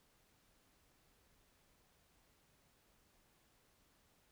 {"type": "silence", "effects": ["pink hiss -73 dBFS RMS until 4.31 s"]}